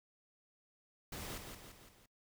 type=noise with echo; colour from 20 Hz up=pink; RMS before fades=-45 dBFS; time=1.12-1.38 s; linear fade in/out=5 ms; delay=170 ms; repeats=4; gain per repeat=-5 dB; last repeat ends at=2.06 s; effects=noise-tail reverb RT60 0.1 s tail -22 dB re dry